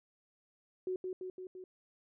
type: tone with echo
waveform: sine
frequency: 370 Hz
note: F#4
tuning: in tune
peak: -33 dBFS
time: 0.87-0.96 s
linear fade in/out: 2 ms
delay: 170 ms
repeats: 4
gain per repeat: -3 dB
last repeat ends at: 1.64 s
effects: none